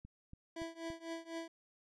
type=click train; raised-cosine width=5 ms; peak=-39 dBFS; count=4; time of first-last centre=0.05-0.902 s; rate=3.52 Hz
type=tone with tremolo; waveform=25% pulse; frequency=330.2 Hz; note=E4; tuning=3 cents sharp; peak=-35 dBFS; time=0.56-1.48 s; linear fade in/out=5 ms; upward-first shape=triangle; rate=4 Hz; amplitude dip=95%
effects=low-pass 7000 Hz 12 dB/octave